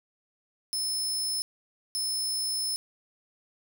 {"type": "tone bursts at uneven times", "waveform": "25% pulse", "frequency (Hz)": 5240, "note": "E8", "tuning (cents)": -11, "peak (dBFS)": -23, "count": 2, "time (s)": [[0.73, 1.42], [1.95, 2.76]], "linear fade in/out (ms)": 0, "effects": ["10-bit"]}